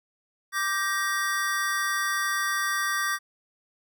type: chord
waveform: square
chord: G minor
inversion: second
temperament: equal with one note detuned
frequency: 1174.7 / 1568 / 1887.4 Hz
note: D6 / G6 / Bb6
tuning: 0 / 0 / +21 cents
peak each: -30 dBFS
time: 0.52-3.19 s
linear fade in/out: 50 ms
effects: none